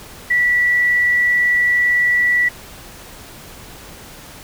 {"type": "tone", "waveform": "sine", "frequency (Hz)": 1953, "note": "B6", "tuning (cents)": -20, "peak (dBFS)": -12, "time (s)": [0.3, 2.49], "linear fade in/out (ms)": 10, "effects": ["pink hiss -38 dBFS RMS until 4.43 s"]}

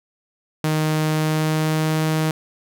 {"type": "tone with pitch glide", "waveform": "sawtooth", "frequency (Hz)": [155.4, 157.21], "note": ["D#3", "D#3"], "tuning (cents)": [-2, 18], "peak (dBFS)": -14, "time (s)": [0.64, 2.31], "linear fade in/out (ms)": 2, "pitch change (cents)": 20, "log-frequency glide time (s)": [1.1, 2.06], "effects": []}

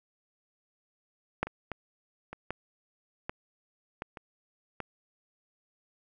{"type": "clicks", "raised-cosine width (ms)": 0.5, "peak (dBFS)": [-12, -23, -20, -25, -18, -18, -20, -27, -20], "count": 9, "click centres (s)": [1.43, 1.47, 1.717, 2.33, 2.506, 3.295, 4.021, 4.172, 4.803], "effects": []}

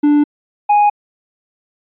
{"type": "tone pair in turn", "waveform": "triangle", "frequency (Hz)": [293.7, 828.1], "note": ["D4", "G#5"], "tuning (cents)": [0, -5], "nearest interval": "octave + tritone", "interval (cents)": 1795, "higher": "second", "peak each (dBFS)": -6, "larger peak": "neither", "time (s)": [[0.03, 0.24], [0.69, 0.9]], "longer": "neither", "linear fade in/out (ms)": 10, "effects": ["resampled to 8000 Hz"]}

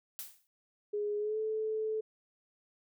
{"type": "noise with exponential decay", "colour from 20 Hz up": "blue", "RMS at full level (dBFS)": -39, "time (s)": [0.19, 0.47], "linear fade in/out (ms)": 0, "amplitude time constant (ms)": 59}
{"type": "tone with pitch glide", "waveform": "sine", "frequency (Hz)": [415.3, 435.7], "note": ["G#4", "A4"], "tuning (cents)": [0, -17], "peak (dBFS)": -31, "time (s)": [0.93, 2.01], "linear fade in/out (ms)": 10, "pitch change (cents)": 83, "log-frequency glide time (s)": [1.18, 1.38]}
{"effects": []}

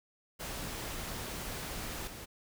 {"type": "noise with level steps", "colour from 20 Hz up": "pink", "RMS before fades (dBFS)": [-40, -46], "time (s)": [0.39, 2.26], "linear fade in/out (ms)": 20, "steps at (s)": 2.07, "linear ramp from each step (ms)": 5, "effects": []}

